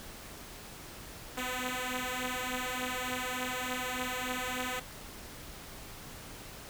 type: beating tone pair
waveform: 5% pulse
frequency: 250.7 / 254.1 Hz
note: B3 / B3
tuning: +26 / +49 cents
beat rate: 3.4 Hz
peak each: -25 dBFS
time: 1.37-4.8 s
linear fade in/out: 10 ms
effects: pink hiss -47 dBFS RMS until 6.69 s